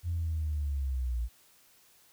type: linear sweep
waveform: sine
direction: down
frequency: 87.31 to 56.8 Hz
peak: -28 dBFS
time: 0.03-1.29 s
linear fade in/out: 50 ms
effects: tanh soft clip ceiling -24 dBFS + white hiss -62 dBFS RMS until 2.12 s